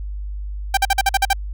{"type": "tone bursts", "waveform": "sawtooth", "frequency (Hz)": 784, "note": "G5", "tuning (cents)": 0, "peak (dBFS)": -9, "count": 8, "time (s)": [0.74, 1.332], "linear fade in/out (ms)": 5, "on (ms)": 32, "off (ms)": 48, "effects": ["added 50 Hz sine -25 dBFS peak until 1.53 s"]}